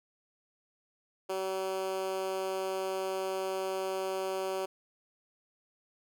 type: tone with high-pass filter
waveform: 10% pulse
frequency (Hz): 190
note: F#3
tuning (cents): +46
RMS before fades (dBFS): -34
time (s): 1.29-4.66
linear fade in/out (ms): 10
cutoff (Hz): 430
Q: 3.4
effects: none